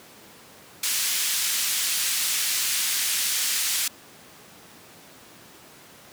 white band-pass noise, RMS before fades -25 dBFS, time 0.83-3.88 s, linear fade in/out 5 ms, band 2000 to 11000 Hz, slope 12 dB/octave, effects pink hiss -48 dBFS RMS until 6.12 s + high-pass 150 Hz 12 dB/octave

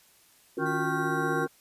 sine chord, Gb major seventh, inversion second, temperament equal with one note detuned, 277.2 / 349.2 / 365.3 / 466.2 Hz, Db4 / F4 / Gb4 / Bb4, 0 / 0 / -22 / 0 cents, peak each -34 dBFS, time 0.57-1.47 s, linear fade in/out 5 ms
harmonic tone, 155.56 Hz, D#3, in tune, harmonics 1 / 3 / 5 / 7 / 9 / 10, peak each -34 / -34 / -34 / -34 / -34 / -34 dBFS, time 0.58-1.48 s, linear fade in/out 50 ms
10% pulse tone with pitch glide, 1965 to 1926.8 Hz, B6 to B6, -9 to -43 cents, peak -38 dBFS, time 0.65-1.46 s, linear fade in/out 20 ms, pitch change -34 cents, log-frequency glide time 0.78-0.94 s
effects white hiss -60 dBFS RMS until 1.6 s + resampled to 32000 Hz

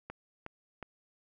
click train, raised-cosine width 0.5 ms, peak -26 dBFS, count 3, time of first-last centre 0.1-0.827 s, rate 2.75 Hz, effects none

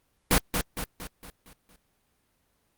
pink noise with echo, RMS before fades -20 dBFS, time 0.31-0.38 s, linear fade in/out 0 ms, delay 230 ms, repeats 6, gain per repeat -6 dB, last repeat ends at 1.76 s, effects pink hiss -71 dBFS RMS until 2.77 s + Opus 32 kbps

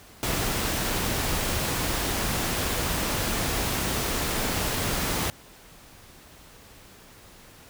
pink noise, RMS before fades -27 dBFS, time 0.23-5.3 s, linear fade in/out 0 ms, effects pink hiss -50 dBFS RMS until 7.69 s

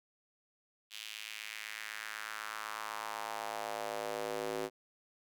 square tone with high-pass filter sweep, 54 Hz, A1, 32 cents flat, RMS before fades -41 dBFS, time 0.9-4.7 s, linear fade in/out 50 ms, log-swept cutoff 3100 to 390 Hz, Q 2.3, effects none

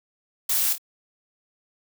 blue noise with echo, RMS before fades -23 dBFS, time 0.49-0.73 s, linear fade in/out 5 ms, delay 26 ms, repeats 2, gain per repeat -8 dB, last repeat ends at 0.782 s, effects none

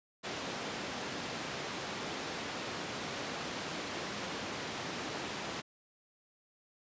pink band-pass noise, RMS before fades -40 dBFS, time 0.23-5.62 s, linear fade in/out 20 ms, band 190 to 5700 Hz, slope 12 dB/octave, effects resampled to 16000 Hz

